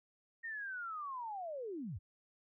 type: linear sweep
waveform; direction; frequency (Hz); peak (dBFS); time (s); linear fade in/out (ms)
sine; down; 1864.7 to 66.9; -40; 0.43-1.99; 20
effects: none